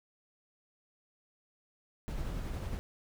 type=noise with tremolo; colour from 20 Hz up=brown; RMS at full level=-36 dBFS; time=2.08-2.79 s; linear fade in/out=0 ms; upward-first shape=sine; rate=11 Hz; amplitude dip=25%; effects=none